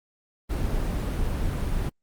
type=noise; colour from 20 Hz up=brown; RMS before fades=-26 dBFS; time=0.49-1.9 s; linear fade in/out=20 ms; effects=Opus 24 kbps